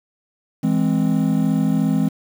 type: chord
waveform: triangle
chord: E augmented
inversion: none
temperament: equal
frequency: 164.81 / 207.7 / 261.6 Hz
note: E3 / G#3 / B#3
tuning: 0 / 0 / 0 cents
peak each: -18 dBFS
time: 0.63-2.09 s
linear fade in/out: 10 ms
effects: 7-bit